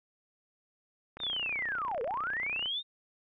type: click train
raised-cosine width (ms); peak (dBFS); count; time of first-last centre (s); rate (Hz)
0.5; -28; 47; 1.17-2.659; 30.9
type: linear two-way sweep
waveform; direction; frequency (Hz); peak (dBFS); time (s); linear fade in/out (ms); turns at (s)
sine; down then up; 3729 to 428.9 to 3729; -31; 1.19-2.83; 50; 2.02
effects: none